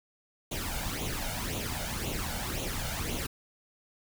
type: noise with flanger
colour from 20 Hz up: pink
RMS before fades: -34 dBFS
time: 0.51-3.27 s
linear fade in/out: 10 ms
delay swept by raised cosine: 0.29 to 1.39 ms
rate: 1.9 Hz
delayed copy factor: +0.65
effects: none